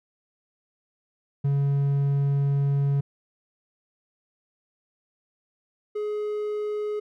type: tone pair in turn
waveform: triangle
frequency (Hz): 140.3 / 420.4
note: C#3 / G#4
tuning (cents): +21 / +21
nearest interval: octave + perfect fifth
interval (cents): 1900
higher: second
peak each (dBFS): -18 / -24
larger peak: first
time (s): 1.44-3.01 / 5.95-7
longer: first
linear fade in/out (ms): 10
effects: none